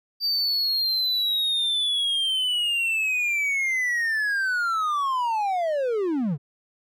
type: linear sweep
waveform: triangle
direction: down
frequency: 4663 to 127.2 Hz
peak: -20 dBFS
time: 0.2-6.38 s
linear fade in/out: 50 ms
effects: none